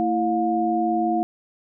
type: tone cluster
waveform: sine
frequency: 225.7 / 331.3 / 712 Hz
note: A3 / E4 / F5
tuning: +44 / +9 / +33 cents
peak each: -26 / -23 / -22 dBFS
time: 0-1.23 s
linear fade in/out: 0 ms
effects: none